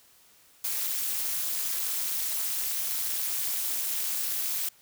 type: noise with amplitude modulation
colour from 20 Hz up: blue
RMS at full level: -26 dBFS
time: 0.64-4.69 s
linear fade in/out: 5 ms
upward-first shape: sine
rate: 285 Hz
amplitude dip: 95%
effects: white hiss -59 dBFS RMS until 4.81 s